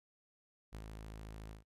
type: tone with ADSR envelope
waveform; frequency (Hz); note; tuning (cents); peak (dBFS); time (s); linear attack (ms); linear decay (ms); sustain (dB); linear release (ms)
sawtooth; 53.7; A1; -41; -40; 0.72-1.64; 27; 58; -3; 130
effects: noise-tail reverb RT60 0.1 s tail -26 dB re dry + resampled to 32000 Hz